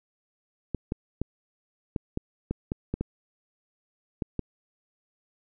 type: clicks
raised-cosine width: 3 ms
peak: -15 dBFS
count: 11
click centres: 0.747 / 0.921 / 1.216 / 1.962 / 2.174 / 2.51 / 2.719 / 2.94 / 3.01 / 4.222 / 4.393 s
effects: none